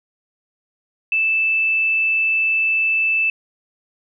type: tone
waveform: sine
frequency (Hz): 2637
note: E7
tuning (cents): 0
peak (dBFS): -15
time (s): 1.12-3.3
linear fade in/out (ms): 2
effects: none